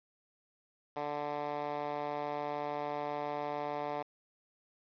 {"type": "tone with band-pass filter", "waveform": "10% pulse", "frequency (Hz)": 146.83, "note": "D3", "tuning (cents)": 0, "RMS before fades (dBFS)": -37, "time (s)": [0.96, 4.03], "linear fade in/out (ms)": 10, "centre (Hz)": 820, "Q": 1.2, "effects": ["resampled to 11025 Hz", "9-bit"]}